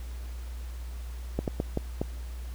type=slowing click train; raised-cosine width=2 ms; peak=-14 dBFS; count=5; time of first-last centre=1.39-2.015 s; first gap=88 ms; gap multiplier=1.4; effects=added 60 Hz sine -35 dBFS peak until 2.54 s + pink hiss -52 dBFS RMS until 2.54 s